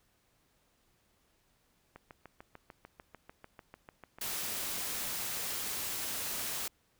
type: click train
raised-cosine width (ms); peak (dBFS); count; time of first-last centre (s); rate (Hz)
0.5; -33; 25; 1.96-5.521; 6.74
type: noise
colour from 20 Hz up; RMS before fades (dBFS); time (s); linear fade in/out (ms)
white; -37; 4.21-6.68; 5
effects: pink hiss -72 dBFS RMS until 6.99 s